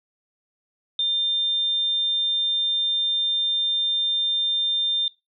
sine tone, 3600 Hz, A7, 39 cents sharp, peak -20 dBFS, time 0.99-5.08 s, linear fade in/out 2 ms, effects noise-tail reverb RT60 0.2 s tail -17 dB re dry

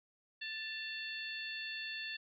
harmonic tone with a mistuned harmonic, 880 Hz, A5, in tune, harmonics 2 / 3 / 4 / 5, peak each -44 / -44 / -47 / -48 dBFS, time 0.41-2.17 s, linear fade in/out 10 ms, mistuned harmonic 3, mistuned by +45 cents, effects none

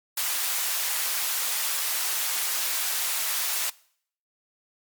white high-pass noise, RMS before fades -27 dBFS, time 0.17-3.7 s, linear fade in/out 5 ms, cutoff 790 Hz, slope 12 dB/octave, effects noise-tail reverb RT60 0.6 s tail -22 dB re dry + MP3 96 kbps

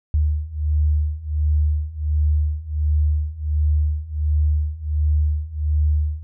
sine beating tone pair, 74.7 / 76.1 Hz, D2 / D#2, +30 / -38 cents, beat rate 1.4 Hz, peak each -21 / -19 dBFS, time 0.14-6.23 s, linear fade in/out 0 ms, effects none

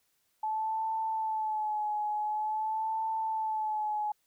sine tone with vibrato, 864 Hz, A5, 32 cents flat, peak -29 dBFS, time 0.43-4.12 s, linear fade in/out 5 ms, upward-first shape sine, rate 0.47 Hz, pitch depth 44 cents each way, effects white hiss -74 dBFS RMS until 4.26 s

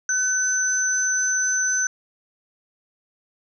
sine tone pair together, 1519 / 6076 Hz, F#6 / F#8, +45 / +45 cents, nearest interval 2 octaves, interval 2400 cents, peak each -23 / -21 dBFS, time 0.09-1.87 s, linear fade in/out 2 ms, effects none

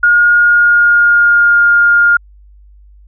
sine tone with pitch glide, 1429 to 1412.6 Hz, F6 to F6, +39 to +19 cents, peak -5 dBFS, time 0.03-2.17 s, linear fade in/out 5 ms, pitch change -20 cents, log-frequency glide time 0.37-1.63 s, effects added 50 Hz sine -38 dBFS peak until 3.07 s

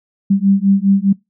sine beating tone pair, 194.2 / 199.1 Hz, G3 / G3, -16 / +27 cents, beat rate 4.9 Hz, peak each -13 dBFS, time 0.3-1.13 s, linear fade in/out 10 ms, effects noise-tail reverb RT60 0.2 s tail -24 dB re dry

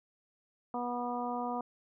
harmonic tone, 243.5 Hz, B3, 24 cents flat, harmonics 1 / 2 / 3 / 4 / 5, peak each -38 / -41 / -37 / -39 / -43 dBFS, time 0.74-1.61 s, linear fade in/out 2 ms, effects none

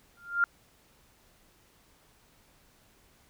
sine tone with exponential growth, 1396.9 Hz, F6, in tune, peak -18 dBFS, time 0.17-0.44 s, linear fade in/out 1 ms, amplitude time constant 57 ms, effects pink hiss -63 dBFS RMS until 3.29 s

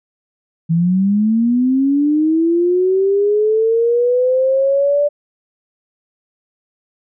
sine linear sweep, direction up, 161 to 587 Hz, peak -11 dBFS, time 0.69-5.09 s, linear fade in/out 20 ms, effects none

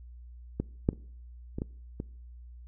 clicks, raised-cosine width 3 ms, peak -16 / -10 / -30 / -21 / -19 / -21 dBFS, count 6, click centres 0.6 / 0.889 / 0.931 / 1.585 / 1.619 / 2.001 s, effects noise-tail reverb RT60 0.6 s tail -24 dB re dry + added 60 Hz sine -45 dBFS peak until 2.67 s

